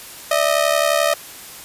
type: ring-modulated tone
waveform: sawtooth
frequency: 622.3 Hz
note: D#5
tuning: in tune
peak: -8 dBFS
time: 0.31-1.14 s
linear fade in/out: 2 ms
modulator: 35.7 Hz
effects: white hiss -37 dBFS RMS until 1.64 s + resampled to 32000 Hz

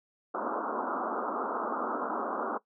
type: band-pass noise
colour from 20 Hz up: white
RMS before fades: -33 dBFS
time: 0.34-2.58 s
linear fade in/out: 10 ms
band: 210 to 1400 Hz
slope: 96 dB/octave
effects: noise-tail reverb RT60 0.1 s tail -18 dB re dry

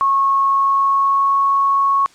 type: tone with pitch glide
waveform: sine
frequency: 1095 to 1103.9 Hz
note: C#6 to C#6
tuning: -22 to -8 cents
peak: -12 dBFS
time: 0.01-2.06 s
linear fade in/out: 0 ms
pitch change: +14 cents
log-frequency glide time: 0.39-1.39 s
effects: white hiss -49 dBFS RMS until 2.14 s + low-pass 7000 Hz 12 dB/octave

